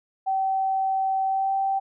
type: tone with pitch glide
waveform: sine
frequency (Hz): 769 to 777.9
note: G5 to G5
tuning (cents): -33 to -14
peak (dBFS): -21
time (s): 0.26-1.8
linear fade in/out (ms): 20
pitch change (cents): +19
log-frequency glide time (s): 1.26-1.53
effects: none